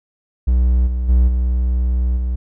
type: tone with level steps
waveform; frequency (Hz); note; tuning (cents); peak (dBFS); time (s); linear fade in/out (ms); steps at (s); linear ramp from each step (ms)
triangle; 61.74; B1; 0; -9 / -15 / -7 / -12 / -15; 0.47-2.36; 10; 0.86 / 1.08 / 1.27 / 2.16; 20
effects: none